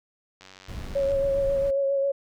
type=click train; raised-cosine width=0.2 ms; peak=-29 dBFS; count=68; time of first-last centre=0.41-1.118 s; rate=94.6 Hz
type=noise; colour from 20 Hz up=brown; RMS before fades=-35 dBFS; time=0.68-1.71 s; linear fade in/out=10 ms
type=tone with vibrato; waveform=sine; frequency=552 Hz; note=C#5; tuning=7 cents flat; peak=-21 dBFS; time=0.95-2.12 s; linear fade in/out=10 ms; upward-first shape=sine; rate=7.4 Hz; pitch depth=22 cents each way
effects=none